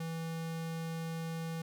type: tone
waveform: square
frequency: 163.9 Hz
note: E3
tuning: 10 cents flat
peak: -37 dBFS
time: 0-1.62 s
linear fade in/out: 5 ms
effects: none